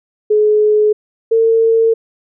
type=tone pair in turn; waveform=sine; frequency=424.1 / 452.5 Hz; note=G#4 / A4; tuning=+36 / +48 cents; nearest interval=minor second; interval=112 cents; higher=second; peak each=-8 dBFS; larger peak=neither; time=0.3-0.93 / 1.31-1.94 s; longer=neither; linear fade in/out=10 ms; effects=none